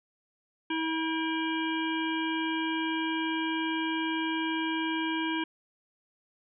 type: harmonic tone with a mistuned harmonic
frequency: 321.6 Hz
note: E4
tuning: 43 cents flat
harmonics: 1 / 3 / 5 / 7 / 9 / 10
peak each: -30 / -35 / -37 / -38 / -40 / -40 dBFS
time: 0.7-5.44 s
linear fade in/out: 5 ms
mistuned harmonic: 7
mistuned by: +77 cents
effects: none